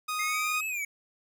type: tone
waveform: sawtooth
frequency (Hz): 1244.5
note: D#6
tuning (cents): 0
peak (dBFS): -26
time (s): 0.08-0.61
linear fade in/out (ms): 10
type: exponential two-way sweep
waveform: square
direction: up then down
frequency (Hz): 2093 to 2617 to 2213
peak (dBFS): -31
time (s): 0.19-0.85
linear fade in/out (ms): 5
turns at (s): 0.67
effects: none